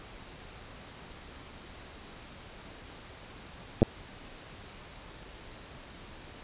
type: clicks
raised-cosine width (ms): 2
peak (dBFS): -7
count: 2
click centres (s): 3.82 / 3.829
effects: pink hiss -48 dBFS RMS until 6.43 s + resampled to 8000 Hz